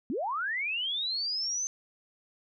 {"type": "linear sweep", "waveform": "sine", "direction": "up", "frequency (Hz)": [207.7, 6272], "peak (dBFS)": -29, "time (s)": [0.1, 1.67], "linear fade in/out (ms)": 0, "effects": []}